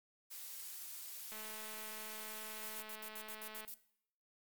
blue noise, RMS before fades -48 dBFS, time 0.3-2.82 s, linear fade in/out 20 ms
click train, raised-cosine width 0.3 ms, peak -35 dBFS, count 504, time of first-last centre 1.32-3.649 s, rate 216 Hz
violet noise bursts, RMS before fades -47 dBFS, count 9, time 2.63-3.739 s, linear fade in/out 0 ms, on 61 ms, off 70 ms
effects noise-tail reverb RT60 0.7 s tail -17 dB re dry + MP3 96 kbps

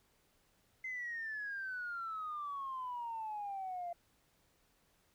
sine exponential sweep, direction down, 2075 to 685 Hz, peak -38 dBFS, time 0.84-3.93 s, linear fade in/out 5 ms, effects tanh soft clip ceiling -34 dBFS + pink hiss -73 dBFS RMS until 5.14 s

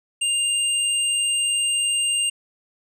sine tone pair together, 2803 / 8400 Hz, F7 / C9, +6 / +6 cents, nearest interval octave + perfect fifth, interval 1900 cents, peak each -21 dBFS, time 0.21-2.3 s, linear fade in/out 10 ms, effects tanh soft clip ceiling -12 dBFS

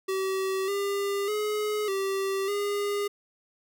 square tone with pitch steps, 382.5 / 400.2 / 422.4 / 388.8 / 407.7 Hz, G4 / G4 / G#4 / G4 / G#4, -42 / +36 / +29 / -14 / -32 cents, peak -27 dBFS, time 0.08-3.08 s, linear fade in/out 10 ms, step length 600 ms, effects none

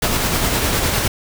pink noise with tremolo, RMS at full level -17 dBFS, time 0.02-1.08 s, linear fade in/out 5 ms, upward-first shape sine, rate 9.8 Hz, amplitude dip 30%, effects none

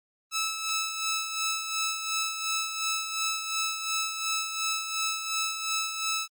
10% pulse tone with tremolo, 1307 Hz, E6, 15 cents flat, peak -18 dBFS, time 0.31-6.28 s, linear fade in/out 50 ms, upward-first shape sine, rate 2.8 Hz, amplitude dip 55%, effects Opus 24 kbps

